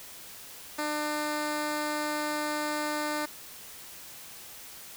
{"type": "tone", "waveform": "10% pulse", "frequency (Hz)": 300, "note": "D4", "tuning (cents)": 37, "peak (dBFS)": -21, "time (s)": [0.78, 3.26], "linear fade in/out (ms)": 10, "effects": ["white hiss -46 dBFS RMS until 4.96 s"]}